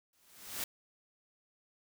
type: noise with exponential growth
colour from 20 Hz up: white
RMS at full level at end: -35 dBFS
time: 0.13-0.64 s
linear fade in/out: 2 ms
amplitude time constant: 110 ms
effects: none